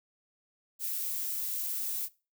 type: noise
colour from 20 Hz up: violet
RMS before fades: -34 dBFS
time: 0.79-2.09 s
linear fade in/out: 50 ms
effects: noise-tail reverb RT60 0.3 s tail -20 dB re dry